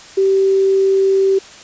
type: tone with quantisation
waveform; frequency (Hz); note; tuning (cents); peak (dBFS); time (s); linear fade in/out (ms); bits
sine; 387.3; G4; -21; -10; 0.17-1.39; 10; 6
effects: white hiss -38 dBFS RMS until 1.63 s + resampled to 16000 Hz